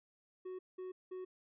triangle tone bursts, 370 Hz, F#4, in tune, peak -40 dBFS, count 3, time 0.45-1.25 s, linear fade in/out 10 ms, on 140 ms, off 190 ms, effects resampled to 8000 Hz

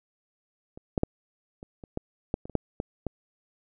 clicks, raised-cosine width 2 ms, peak -29 / -11 / -9 / -28 / -29 / -16 / -12 / -26 / -29 / -9 / -16 / -16 dBFS, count 12, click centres 0.775 / 0.978 / 1.034 / 1.629 / 1.838 / 1.974 / 2.341 / 2.455 / 2.497 / 2.553 / 2.801 / 3.067 s, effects none

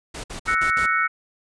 pink noise bursts, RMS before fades -33 dBFS, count 5, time 0.14-0.864 s, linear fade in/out 10 ms, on 100 ms, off 56 ms
sine chord, F# dominant seventh, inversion third, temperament equal, 1318.5 / 1480 / 1864.7 / 2217 Hz, E6 / F#6 / A#6 / C#7, 0 / 0 / 0 / 0 cents, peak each -22 / -23 / -27 / -24 dBFS, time 0.47-1.08 s, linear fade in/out 20 ms
effects resampled to 22050 Hz

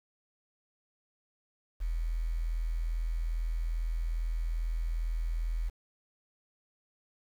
sine tone with quantisation, 41.2 Hz, E1, in tune, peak -29 dBFS, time 1.8-5.7 s, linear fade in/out 20 ms, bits 9, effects none

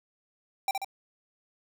square tone with echo, 784 Hz, G5, in tune, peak -25 dBFS, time 0.68-0.71 s, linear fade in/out 2 ms, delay 68 ms, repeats 2, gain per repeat -4 dB, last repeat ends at 0.846 s, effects none

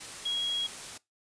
sine tone in noise, 3300 Hz, G#7, 12 cents flat, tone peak -28 dBFS, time 0.25-0.67 s, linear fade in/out 10 ms, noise white, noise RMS -42 dBFS, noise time 0-0.98 s, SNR +11 dB, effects noise-tail reverb RT60 0.2 s tail -21 dB re dry + resampled to 22050 Hz

